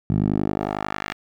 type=tone with band-pass filter sweep; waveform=10% pulse; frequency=51 Hz; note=G#1; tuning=31 cents flat; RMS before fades=-24 dBFS; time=0.1-1.13 s; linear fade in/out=0 ms; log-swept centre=140 to 2200 Hz; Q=1.2; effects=none